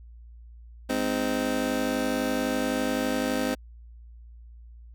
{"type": "chord", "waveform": "25% pulse", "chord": "Ab major", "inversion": "none", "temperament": "just", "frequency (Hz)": [207.7, 259.6, 311.5], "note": ["Ab3", "C4", "Eb4"], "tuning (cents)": [0, -13, 2], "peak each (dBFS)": [-29, -23, -29], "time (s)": [0.89, 3.55], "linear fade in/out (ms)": 10, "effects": ["added 58 Hz sine -44 dBFS peak until 4.94 s"]}